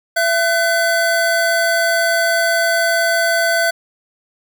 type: tone pair together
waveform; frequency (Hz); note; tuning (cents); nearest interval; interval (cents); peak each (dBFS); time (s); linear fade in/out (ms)
square; 673 / 1510.8; E5 / F#6; +36 / +36; octave + major second; 1400; -17; 0.16-3.71; 10
effects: none